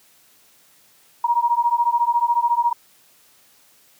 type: beating tone pair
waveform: sine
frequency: 942 / 956 Hz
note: A#5 / A#5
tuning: +18 / +43 cents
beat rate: 14 Hz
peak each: -19 dBFS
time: 1.24-2.73 s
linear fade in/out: 5 ms
effects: white hiss -55 dBFS RMS until 3.99 s + high-pass 80 Hz 12 dB/octave